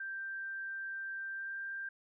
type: tone with pitch glide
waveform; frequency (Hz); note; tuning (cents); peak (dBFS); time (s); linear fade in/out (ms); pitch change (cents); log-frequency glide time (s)
sine; 1574 to 1584; G6 to G6; +7 to +18; -38; 0-1.89; 5; +11; 1.31-1.59
effects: none